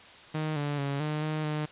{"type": "tone with pitch steps", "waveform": "sawtooth", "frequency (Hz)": [155.2, 145.3, 140.2, 152, 154.6, 151.8], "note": ["D#3", "D3", "C#3", "D#3", "D#3", "D#3"], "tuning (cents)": [-4, -18, 20, -40, -11, -42], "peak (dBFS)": -25, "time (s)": [0.34, 1.66], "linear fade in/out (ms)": 10, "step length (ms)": 220, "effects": ["white hiss -50 dBFS RMS until 1.71 s", "resampled to 8000 Hz"]}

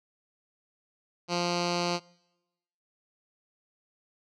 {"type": "tone with low-pass filter", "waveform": "10% pulse", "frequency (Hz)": 174.61, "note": "F3", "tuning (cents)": 0, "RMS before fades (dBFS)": -29, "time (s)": [1.28, 2], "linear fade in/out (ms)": 50, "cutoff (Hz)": 5000, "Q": 3.4, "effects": ["noise-tail reverb RT60 1.0 s tail -25 dB re dry"]}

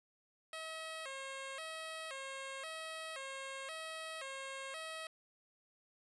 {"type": "tone with vibrato", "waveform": "10% pulse", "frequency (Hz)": 587.3, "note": "D5", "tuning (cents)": 0, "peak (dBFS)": -35, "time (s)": [0.53, 5.07], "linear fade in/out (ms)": 2, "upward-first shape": "square", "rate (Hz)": 0.95, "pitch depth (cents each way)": 150, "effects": ["resampled to 24000 Hz", "11-bit"]}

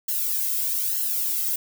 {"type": "noise with flanger", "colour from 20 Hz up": "violet", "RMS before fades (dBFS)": -25, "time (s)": [0.08, 1.56], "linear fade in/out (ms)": 5, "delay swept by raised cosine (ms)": [0.83, 1.73], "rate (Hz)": 1.1, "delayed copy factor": -0.95, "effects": []}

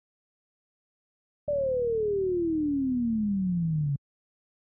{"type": "click train", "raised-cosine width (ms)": 5, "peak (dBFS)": -31, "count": 93, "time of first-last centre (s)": [1.48, 3.888], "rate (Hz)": 38.2}
{"type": "exponential sweep", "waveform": "sine", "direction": "down", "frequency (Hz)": [594, 137.5], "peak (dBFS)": -24, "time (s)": [1.48, 3.96], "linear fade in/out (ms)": 5}
{"effects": ["high-pass 60 Hz 12 dB/octave"]}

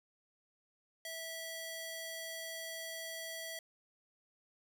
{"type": "tone with high-pass filter", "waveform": "square", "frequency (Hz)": 654, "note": "E5", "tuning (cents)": -14, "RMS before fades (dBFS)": -44, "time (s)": [1.05, 3.59], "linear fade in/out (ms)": 2, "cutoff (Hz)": 1300, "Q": 0.52, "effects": []}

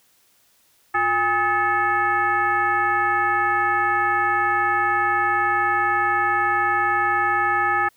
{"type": "tone with frequency modulation", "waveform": "sine", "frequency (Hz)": 1274, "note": "D#6", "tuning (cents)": 41, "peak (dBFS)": -17, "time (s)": [0.94, 7.89], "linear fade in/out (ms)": 10, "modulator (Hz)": 459, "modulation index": 1.4, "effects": ["white hiss -60 dBFS RMS until 7.96 s"]}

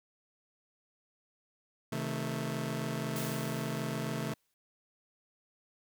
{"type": "chord", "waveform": "sawtooth", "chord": "A diminished", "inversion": "first", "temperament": "just", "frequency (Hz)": [132, 158.4, 220], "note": ["C3", "Eb3", "A3"], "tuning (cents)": [16, 31, 0], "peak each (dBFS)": -34, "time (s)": [1.92, 4.34], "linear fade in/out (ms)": 5}
{"type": "noise with exponential decay", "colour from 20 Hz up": "white", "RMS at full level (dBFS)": -40, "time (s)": [3.16, 4.54], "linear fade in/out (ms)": 1, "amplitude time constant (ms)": 300}
{"effects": []}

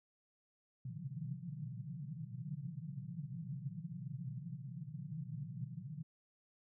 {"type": "band-pass noise", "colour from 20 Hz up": "pink", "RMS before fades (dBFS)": -45, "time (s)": [0.85, 6.03], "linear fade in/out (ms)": 5, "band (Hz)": [120, 180], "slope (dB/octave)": 96, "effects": []}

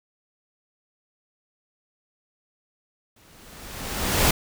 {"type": "noise with exponential growth", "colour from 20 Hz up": "pink", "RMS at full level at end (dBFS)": -17, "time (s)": [3.16, 4.31], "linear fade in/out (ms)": 5, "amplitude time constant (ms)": 250, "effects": []}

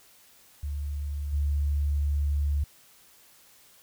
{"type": "tone with level steps", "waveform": "sine", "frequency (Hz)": 72.3, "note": "D2", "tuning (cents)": -27, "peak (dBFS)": [-29, -23], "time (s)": [0.63, 2.64], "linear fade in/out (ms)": 5, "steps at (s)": 1.32, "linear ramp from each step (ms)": 20, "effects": ["white hiss -57 dBFS RMS until 3.82 s"]}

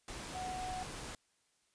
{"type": "tone in noise", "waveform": "sine", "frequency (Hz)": 740, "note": "F#5", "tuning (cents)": 0, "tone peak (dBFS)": -39, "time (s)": [0.35, 0.83], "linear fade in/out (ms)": 2, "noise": "pink", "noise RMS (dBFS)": -45, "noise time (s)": [0.08, 1.15], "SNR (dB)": 3, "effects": ["white hiss -75 dBFS RMS until 1.74 s", "resampled to 22050 Hz"]}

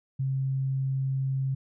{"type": "tone", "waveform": "sine", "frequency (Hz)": 134, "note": "C3", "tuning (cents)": 42, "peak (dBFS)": -25, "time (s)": [0.19, 1.55], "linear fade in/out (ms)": 10, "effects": []}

